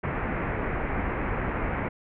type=low-pass noise; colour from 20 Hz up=pink; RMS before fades=-29 dBFS; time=0.03-1.89 s; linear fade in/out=10 ms; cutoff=2300 Hz; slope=48 dB/octave; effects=none